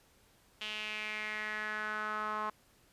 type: tone with band-pass filter sweep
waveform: sawtooth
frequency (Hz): 213.4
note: G#3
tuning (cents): +47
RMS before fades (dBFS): -38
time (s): 0.61-2.5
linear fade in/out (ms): 5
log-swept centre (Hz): 3000 to 1100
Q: 4.2
effects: pink hiss -66 dBFS RMS until 2.92 s + resampled to 32000 Hz